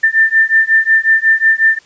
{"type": "beating tone pair", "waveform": "sine", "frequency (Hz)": [1784, 1789.5], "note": ["A6", "A6"], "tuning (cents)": [23, 29], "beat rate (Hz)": 5.5, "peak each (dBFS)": -11, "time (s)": [0.03, 1.79], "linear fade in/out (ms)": 10, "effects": ["white hiss -47 dBFS RMS until 1.85 s", "resampled to 16000 Hz"]}